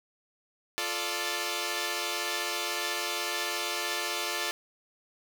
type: chord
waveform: 5% pulse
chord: D minor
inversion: first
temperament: equal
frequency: 349.2 / 440 / 587.3 Hz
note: F4 / A4 / D5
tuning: 0 / 0 / 0 cents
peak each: -23 dBFS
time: 0.78-4.51 s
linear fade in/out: 0 ms
effects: none